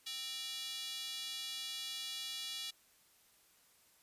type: tone with high-pass filter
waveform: square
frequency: 261.6 Hz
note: C4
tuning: in tune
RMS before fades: -43 dBFS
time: 0.06-2.71 s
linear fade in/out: 10 ms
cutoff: 3500 Hz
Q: 2.9
effects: white hiss -68 dBFS RMS until 4.02 s + resampled to 32000 Hz